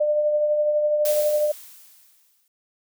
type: tone with tremolo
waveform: sine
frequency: 599 Hz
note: D5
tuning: 34 cents sharp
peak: -16 dBFS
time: 0-1.52 s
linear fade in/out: 10 ms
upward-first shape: triangle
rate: 12 Hz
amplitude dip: 40%
type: noise with exponential decay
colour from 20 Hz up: blue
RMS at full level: -27 dBFS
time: 1.05-2.48 s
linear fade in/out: 2 ms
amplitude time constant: 310 ms
effects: none